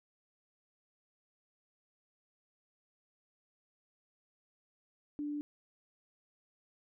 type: tone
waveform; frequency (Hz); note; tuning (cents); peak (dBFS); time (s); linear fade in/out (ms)
sine; 293.7; D4; 0; -35; 5.19-5.41; 0
effects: none